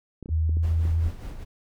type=clicks; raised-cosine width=3 ms; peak=-25 dBFS; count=6; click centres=0.227 / 0.259 / 0.29 / 0.494 / 0.57 / 0.853 s
type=tone with pitch glide; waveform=sine; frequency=79.7 to 81.75 Hz; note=D#2 to E2; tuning=+42 to -14 cents; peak=-20 dBFS; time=0.28-1.12 s; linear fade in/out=50 ms; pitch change=+44 cents; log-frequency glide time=0.51-0.61 s
type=noise with tremolo; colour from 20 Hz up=brown; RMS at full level=-34 dBFS; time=0.62-1.45 s; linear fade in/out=20 ms; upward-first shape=sine; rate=5 Hz; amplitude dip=50%
effects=none